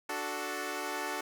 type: chord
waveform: 10% pulse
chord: D major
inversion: none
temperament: equal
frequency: 293.7 / 370 / 440 Hz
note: D4 / F#4 / A4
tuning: 0 / 0 / 0 cents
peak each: -31 / -30 / -31 dBFS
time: 0.09-1.21 s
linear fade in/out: 5 ms
effects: none